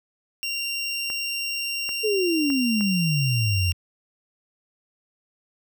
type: tone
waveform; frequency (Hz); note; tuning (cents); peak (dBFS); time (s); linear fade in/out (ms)
25% pulse; 2769; F7; -15; -22; 0.43-3.72; 0
type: clicks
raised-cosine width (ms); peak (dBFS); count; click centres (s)
0.5; -22; 4; 1.101 / 1.891 / 2.502 / 2.809
type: exponential sweep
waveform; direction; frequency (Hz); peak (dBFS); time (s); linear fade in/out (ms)
sine; down; 444.8 to 84.3; -20; 2.03-3.73; 20
effects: none